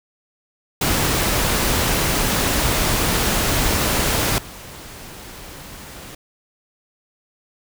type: noise with level steps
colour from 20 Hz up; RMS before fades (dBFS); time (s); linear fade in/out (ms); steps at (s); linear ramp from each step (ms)
pink; -19 / -37; 0.81-6.15; 5; 4.38; 2
effects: none